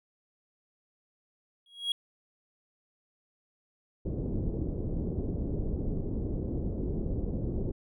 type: tone with exponential growth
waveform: triangle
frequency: 3300 Hz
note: G#7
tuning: 12 cents flat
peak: -22 dBFS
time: 1.66-1.92 s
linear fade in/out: 2 ms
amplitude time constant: 56 ms
type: low-pass noise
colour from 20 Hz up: pink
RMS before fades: -32 dBFS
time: 4.05-7.72 s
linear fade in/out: 10 ms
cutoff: 430 Hz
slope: 24 dB/octave
effects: none